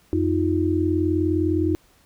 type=tone cluster; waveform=sine; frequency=89.4 / 314.1 / 353.7 Hz; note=F2 / D#4 / F4; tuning=+41 / +16 / +22 cents; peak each=-24 / -21 / -24 dBFS; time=0.13-1.75 s; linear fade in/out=0 ms; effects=pink hiss -58 dBFS RMS until 2.05 s